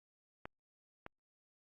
clicks, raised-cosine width 0.5 ms, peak -28 / -30 dBFS, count 2, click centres 0.455 / 1.064 s, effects Opus 48 kbps

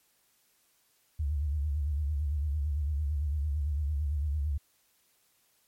sine tone with vibrato, 73.42 Hz, D2, in tune, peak -27 dBFS, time 1.19-4.58 s, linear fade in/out 10 ms, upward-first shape sine, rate 8.9 Hz, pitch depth 110 cents each way, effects white hiss -69 dBFS RMS until 5.67 s + MP3 64 kbps

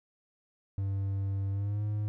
triangle tone with pitch glide, 98 to 105.03 Hz, G2 to G#2, 0 to +20 cents, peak -27 dBFS, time 0.78-2.08 s, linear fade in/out 0 ms, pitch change +120 cents, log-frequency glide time 1.51-1.83 s, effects none

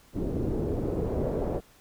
pink noise with low-pass filter sweep, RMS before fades -29 dBFS, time 0.13-1.61 s, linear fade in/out 50 ms, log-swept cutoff 340 to 550 Hz, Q 2.1, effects pink hiss -58 dBFS RMS until 1.8 s

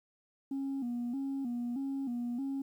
sine tone with vibrato, 256.2 Hz, C4, 36 cents flat, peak -31 dBFS, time 0.51-2.62 s, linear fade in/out 5 ms, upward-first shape square, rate 1.6 Hz, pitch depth 110 cents each way, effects tanh soft clip ceiling -31 dBFS + 11-bit

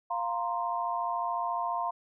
sine chord, F suspended fourth, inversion none, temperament equal, 698.5 / 932.3 / 1046.5 Hz, F5 / Bb5 / C6, 0 / 0 / 0 cents, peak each -33 dBFS, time 0.1-1.91 s, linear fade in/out 10 ms, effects none

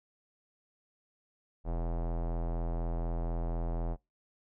square tone with low-pass filter, 42.05 Hz, E1, 35 cents sharp, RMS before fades -33 dBFS, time 1.64-3.97 s, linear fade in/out 50 ms, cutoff 730 Hz, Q 1.9, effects noise-tail reverb RT60 0.2 s tail -24 dB re dry

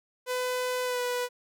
sawtooth tone with pitch glide, 502 to 492.5 Hz, B4 to B4, +28 to -5 cents, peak -24 dBFS, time 0.26-1.29 s, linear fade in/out 50 ms, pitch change -33 cents, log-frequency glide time 0.84-1 s, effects none

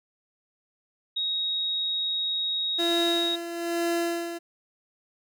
sine tone, 3776 Hz, A#7, 22 cents sharp, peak -25 dBFS, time 1.16-3.36 s, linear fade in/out 10 ms
30% pulse tone with tremolo, 340 Hz, F4, 46 cents flat, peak -21 dBFS, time 2.78-4.39 s, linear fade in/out 20 ms, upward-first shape sine, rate 1.1 Hz, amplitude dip 65%
effects none

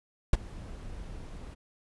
brown noise with ADSR envelope, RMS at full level -19 dBFS, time 0.33-1.55 s, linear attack 4 ms, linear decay 23 ms, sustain -23 dB, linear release 19 ms, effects resampled to 24000 Hz

